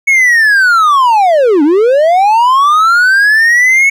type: linear two-way sweep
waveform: triangle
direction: down then up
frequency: 2217 to 277.2 to 2217 Hz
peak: -3 dBFS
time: 0.07-3.9 s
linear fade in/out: 10 ms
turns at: 1.63 s
effects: none